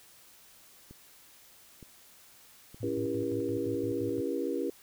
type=click train; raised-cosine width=3 ms; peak=-35 dBFS; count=4; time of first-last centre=0.91-3.662 s; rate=1.09 Hz
type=tone with tremolo; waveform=sine; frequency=109.7 Hz; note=A2; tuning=5 cents flat; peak=-37 dBFS; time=2.8-4.21 s; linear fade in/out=10 ms; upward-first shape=square; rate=5.8 Hz; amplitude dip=65%
type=chord; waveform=sine; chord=C# diminished seventh; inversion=none; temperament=just; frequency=277.2 / 332.6 / 399.1 / 479 Hz; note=C#4 / E4 / G4 / Bb4; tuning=0 / +16 / +31 / +47 cents; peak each=-35 dBFS; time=2.83-4.7 s; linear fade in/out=2 ms
effects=white hiss -57 dBFS RMS until 4.82 s